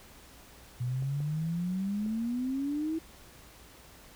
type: exponential sweep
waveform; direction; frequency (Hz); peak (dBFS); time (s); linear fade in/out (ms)
sine; up; 120.6 to 327.6; -29; 0.8-2.99; 10
type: clicks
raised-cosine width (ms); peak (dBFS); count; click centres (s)
2; -34; 3; 1.024 / 1.204 / 2.063
effects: added 60 Hz sine -61 dBFS peak until 4.15 s + pink hiss -54 dBFS RMS until 4.15 s